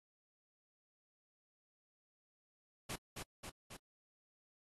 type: noise with echo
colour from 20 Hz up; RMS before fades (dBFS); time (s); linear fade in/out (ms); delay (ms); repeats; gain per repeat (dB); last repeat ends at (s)
pink; -43; 2.89-2.96; 10; 270; 3; -3; 3.77
effects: AAC 32 kbps